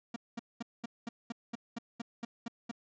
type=tone bursts; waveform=45% pulse; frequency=233.1 Hz; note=A#3; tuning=in tune; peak=-36 dBFS; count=12; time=0.14-2.714 s; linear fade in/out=5 ms; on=22 ms; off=210 ms; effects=resampled to 16000 Hz